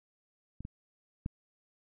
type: clicks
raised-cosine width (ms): 5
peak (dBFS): -30 / -28 / -22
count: 3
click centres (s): 0.606 / 0.651 / 1.261
effects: none